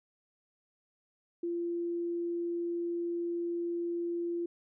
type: tone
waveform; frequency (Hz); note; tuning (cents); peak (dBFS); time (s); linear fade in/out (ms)
sine; 343.3; F4; -30; -31; 1.43-4.46; 5
effects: none